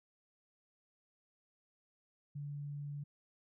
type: tone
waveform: sine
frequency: 144.4 Hz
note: D3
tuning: 29 cents flat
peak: -40 dBFS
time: 2.35-3.04 s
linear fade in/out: 10 ms
effects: none